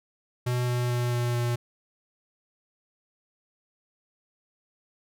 square tone with pitch steps, 123.47 / 122.62 / 121.77 / 120.93 / 120.09 Hz, B2 / B2 / B2 / B2 / B2, 0 / -12 / -24 / -36 / -48 cents, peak -25 dBFS, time 0.46-1.56 s, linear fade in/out 10 ms, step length 220 ms, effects none

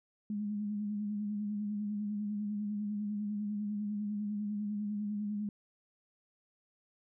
sine tone with vibrato, 207.7 Hz, G#3, in tune, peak -33 dBFS, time 0.3-5.49 s, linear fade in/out 2 ms, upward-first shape sine, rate 10 Hz, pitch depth 37 cents each way, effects none

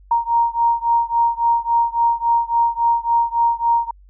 sine beating tone pair, 932.3 / 935.9 Hz, A#5 / A#5, 0 / +7 cents, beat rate 3.6 Hz, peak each -17 / -18 dBFS, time 0.11-3.91 s, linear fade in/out 5 ms, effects added 48 Hz sine -44 dBFS peak until 4.09 s

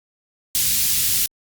white band-stop noise, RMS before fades -19 dBFS, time 0.55-1.26 s, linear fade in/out 0 ms, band 160 to 3200 Hz, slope 12 dB/octave, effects Opus 48 kbps

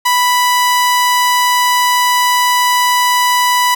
sawtooth tone, 987.8 Hz, B5, in tune, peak -6 dBFS, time 0.05-3.75 s, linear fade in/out 10 ms, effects 7-bit

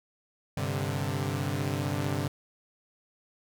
sawtooth chord, G suspended fourth, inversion none, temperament equal with one note detuned, 98 / 131.42 / 146.83 Hz, G2 / C3 / D3, 0 / +8 / 0 cents, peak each -29 dBFS, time 0.57-2.28 s, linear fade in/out 5 ms, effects none

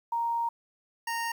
sine / 25% pulse tone pair in turn, 932.3 / 925.9 Hz, A#5 / A#5, 0 / -12 cents, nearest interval unison, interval 12 cents, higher first, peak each -26 dBFS, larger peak neither, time 0.12-0.49 / 1.07-1.32 s, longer first, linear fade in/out 5 ms, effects 10-bit

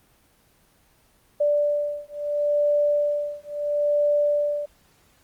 sine beating tone pair, 586 / 586.74 Hz, D5 / D5, -4 / -2 cents, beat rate 0.74 Hz, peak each -23 dBFS, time 1.4-4.66 s, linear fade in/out 10 ms, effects pink hiss -60 dBFS RMS until 5.23 s + Opus 24 kbps

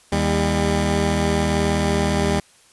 15% pulse tone pair together, 79.49 / 200.3 Hz, D#2 / G3, +38 / +38 cents, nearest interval octave + major third, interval 1600 cents, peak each -14 dBFS, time 0.12-2.4 s, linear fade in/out 5 ms, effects white hiss -53 dBFS RMS until 2.72 s + resampled to 24000 Hz

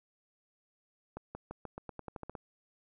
accelerating click train, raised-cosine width 1 ms, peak -27 dBFS, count 12, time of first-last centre 1.17-2.352 s, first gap 180 ms, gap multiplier 0.89, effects none

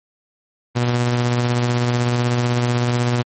sawtooth tone with tremolo, 121.4 Hz, B2, 29 cents flat, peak -11 dBFS, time 0.75-3.23 s, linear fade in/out 20 ms, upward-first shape sine, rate 16 Hz, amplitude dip 25%, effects MP3 32 kbps

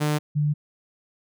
sawtooth / sine tone pair in turn, 150 / 148.36 Hz, D3 / D3, +37 / +18 cents, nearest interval unison, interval 19 cents, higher first, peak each -17 / -19 dBFS, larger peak first, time 0-0.19 / 0.35-0.54 s, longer neither, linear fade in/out 20 ms, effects none

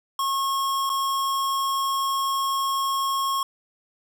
square tone with dropouts, 1088 Hz, C#6, 33 cents flat, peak -23 dBFS, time 0.19-3.43 s, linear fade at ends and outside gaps 2 ms, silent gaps 0.894-0.899 s, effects none

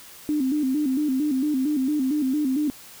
sine tone with vibrato, 280.3 Hz, C#4, 19 cents sharp, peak -20 dBFS, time 0.29-2.7 s, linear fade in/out 0 ms, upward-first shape square, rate 4.4 Hz, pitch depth 120 cents each way, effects white hiss -45 dBFS RMS until 3 s

